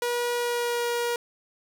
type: tone with pitch glide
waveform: sawtooth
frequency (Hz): 481.8 to 476.3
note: B4 to A#4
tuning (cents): -43 to +37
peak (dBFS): -21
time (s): 0.02-1.16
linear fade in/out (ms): 2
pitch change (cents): -20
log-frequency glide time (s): 0.34-0.88
effects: none